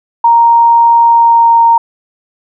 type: tone with pitch glide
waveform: sine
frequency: 932.3 to 925.9 Hz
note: A#5 to A#5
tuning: 0 to -12 cents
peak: -3 dBFS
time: 0.24-1.78 s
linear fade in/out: 5 ms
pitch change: -12 cents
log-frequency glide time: 1.02-1.61 s
effects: none